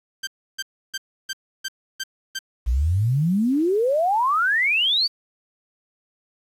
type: tone bursts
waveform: 15% pulse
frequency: 1568 Hz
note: G6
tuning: in tune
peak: -19 dBFS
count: 7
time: 0.23-2.391 s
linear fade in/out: 10 ms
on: 43 ms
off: 310 ms
type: exponential sweep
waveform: sine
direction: up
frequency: 55 to 4699 Hz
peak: -17 dBFS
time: 2.66-5.08 s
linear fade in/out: 20 ms
effects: resampled to 32000 Hz + 8-bit